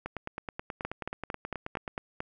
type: two click trains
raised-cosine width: 0.5 ms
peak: -18 / -20 dBFS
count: 7 / 18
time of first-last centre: 0.85-2.204 / 0.06-1.878 s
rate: 4.43 / 9.35 Hz
effects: none